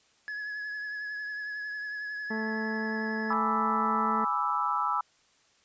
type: tone with vibrato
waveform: triangle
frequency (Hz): 1692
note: G#6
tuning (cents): +32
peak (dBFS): -32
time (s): 0.28-3.33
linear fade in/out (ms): 0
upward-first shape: triangle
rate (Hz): 11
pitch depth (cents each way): 29
type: harmonic tone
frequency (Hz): 219.7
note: A3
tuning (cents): -2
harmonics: 1 / 2 / 3 / 4 / 5 / 6 / 8 / 9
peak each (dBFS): -32 / -37 / -44 / -40 / -47 / -50 / -47 / -48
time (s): 2.3-4.25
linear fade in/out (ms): 10
type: chord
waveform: sine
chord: E dominant seventh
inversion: first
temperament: equal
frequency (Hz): 830.6 / 987.8 / 1174.7 / 1318.5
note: G#5 / B5 / D6 / E6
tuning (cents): 0 / 0 / 0 / 0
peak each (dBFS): -34 / -31 / -33 / -29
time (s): 3.3-5.01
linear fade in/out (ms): 5
effects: white hiss -65 dBFS RMS until 5.64 s + resampled to 16000 Hz